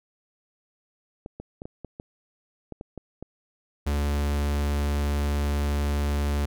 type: clicks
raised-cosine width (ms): 2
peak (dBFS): -23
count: 10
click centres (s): 1.261 / 1.4 / 1.619 / 1.655 / 1.847 / 1.999 / 2.723 / 2.811 / 2.977 / 3.226
type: tone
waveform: 45% pulse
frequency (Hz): 72.3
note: D2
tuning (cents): -27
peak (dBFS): -23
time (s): 3.86-6.46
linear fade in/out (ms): 10
effects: none